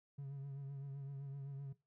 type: tone with vibrato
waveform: triangle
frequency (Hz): 138.59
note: C#3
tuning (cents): 0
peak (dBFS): -40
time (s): 0.18-1.73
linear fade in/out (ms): 10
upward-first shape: triangle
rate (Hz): 7.8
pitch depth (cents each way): 45
effects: noise-tail reverb RT60 0.2 s tail -17 dB re dry + tanh soft clip ceiling -39 dBFS